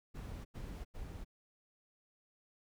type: noise bursts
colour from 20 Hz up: brown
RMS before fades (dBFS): -45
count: 3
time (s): 0.14-1.248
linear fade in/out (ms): 20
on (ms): 310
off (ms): 89
effects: none